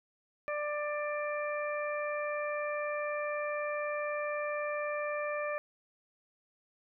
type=harmonic tone; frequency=592 Hz; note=D5; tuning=14 cents sharp; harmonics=1 / 2 / 3 / 4; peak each=-34 / -39 / -41 / -42 dBFS; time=0.48-5.58 s; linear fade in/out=0 ms; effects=none